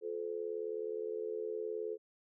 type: tone with amplitude modulation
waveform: sine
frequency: 434.8 Hz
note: A4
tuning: 21 cents flat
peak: -32 dBFS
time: 0.01-1.98 s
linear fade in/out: 50 ms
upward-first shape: sine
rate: 79.3 Hz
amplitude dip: 90%
effects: none